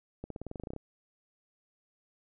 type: accelerating click train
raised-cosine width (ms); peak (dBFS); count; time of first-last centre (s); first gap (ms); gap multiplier
2; -26; 13; 0.24-0.763; 63; 0.93
effects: none